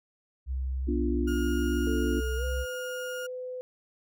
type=tone with vibrato; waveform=sine; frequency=64.4 Hz; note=C2; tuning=27 cents flat; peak=-28 dBFS; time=0.46-2.66 s; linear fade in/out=50 ms; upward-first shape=square; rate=1 Hz; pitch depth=20 cents each way
type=chord; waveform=sine; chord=B diminished; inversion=none; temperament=equal; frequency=246.9 / 293.7 / 349.2 Hz; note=B3 / D4 / F4; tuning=0 / 0 / 0 cents; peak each=-31 dBFS; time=0.87-2.21 s; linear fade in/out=20 ms
type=tone; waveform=35% pulse; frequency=1424 Hz; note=F6; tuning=33 cents sharp; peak=-35 dBFS; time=1.27-3.27 s; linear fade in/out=10 ms
type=tone with pitch glide; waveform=sine; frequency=440 to 505.4 Hz; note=A4 to B4; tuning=0 to +40 cents; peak=-34 dBFS; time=1.87-3.61 s; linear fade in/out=0 ms; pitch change=+240 cents; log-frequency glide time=2.36-2.44 s
effects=none